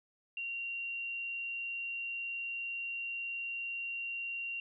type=tone; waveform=sine; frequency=2759 Hz; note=F7; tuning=22 cents flat; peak=-36 dBFS; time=0.37-4.6 s; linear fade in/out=2 ms; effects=none